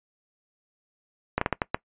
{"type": "slowing click train", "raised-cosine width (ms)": 0.5, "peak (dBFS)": -8, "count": 6, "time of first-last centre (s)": [1.38, 1.745], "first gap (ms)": 34, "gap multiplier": 1.39, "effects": ["noise-tail reverb RT60 0.1 s tail -21 dB re dry", "resampled to 8000 Hz"]}